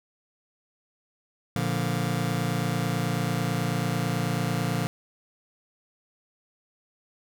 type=chord; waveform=sawtooth; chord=Bb major; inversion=none; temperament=just; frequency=116.54 / 145.68 / 174.81 Hz; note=Bb2 / D3 / F3; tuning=0 / -14 / +2 cents; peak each=-25 dBFS; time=1.56-4.87 s; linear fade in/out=0 ms; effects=none